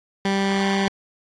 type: tone with notch filter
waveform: 15% pulse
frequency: 196 Hz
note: G3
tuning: in tune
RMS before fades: -21 dBFS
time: 0.25-0.88 s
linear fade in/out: 2 ms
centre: 520 Hz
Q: 1.4
effects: low-pass 5000 Hz 12 dB/octave + AAC 32 kbps